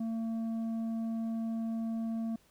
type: tone with tanh clipping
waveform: sine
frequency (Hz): 226.1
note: A3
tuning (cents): +47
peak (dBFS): -33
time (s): 0-2.36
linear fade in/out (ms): 5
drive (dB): 6
effects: pink hiss -66 dBFS RMS until 2.5 s